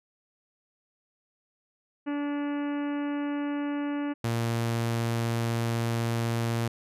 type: harmonic tone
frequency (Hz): 289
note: D4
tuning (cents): -28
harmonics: 1 / 2 / 3 / 4 / 5 / 6 / 7 / 8 / 9 / 10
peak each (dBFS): -28 / -40 / -42 / -45 / -46 / -47 / -51 / -52 / -53 / -54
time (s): 2.06-4.14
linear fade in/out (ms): 20
type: tone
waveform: sawtooth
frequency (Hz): 116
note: A#2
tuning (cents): -8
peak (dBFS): -22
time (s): 4.24-6.68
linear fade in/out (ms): 5
effects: resampled to 32000 Hz